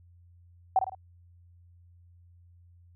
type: tone with echo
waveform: sine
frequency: 760 Hz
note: F#5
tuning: 46 cents sharp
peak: -18 dBFS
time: 0.76-0.79 s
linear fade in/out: 2 ms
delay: 53 ms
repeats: 3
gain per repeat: -7 dB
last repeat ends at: 0.949 s
effects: added 87 Hz sine -54 dBFS peak until 2.95 s